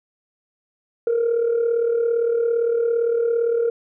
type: tone with amplitude modulation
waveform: sine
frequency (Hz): 466.2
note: A#4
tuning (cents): 0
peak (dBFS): -13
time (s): 1.07-3.7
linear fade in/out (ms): 2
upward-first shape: sine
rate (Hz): 37.6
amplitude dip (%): 60
effects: tanh soft clip ceiling -13 dBFS